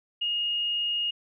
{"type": "tone", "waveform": "sine", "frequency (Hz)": 2857, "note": "F7", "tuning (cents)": 39, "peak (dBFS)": -25, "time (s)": [0.21, 1.11], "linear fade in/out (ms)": 10, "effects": []}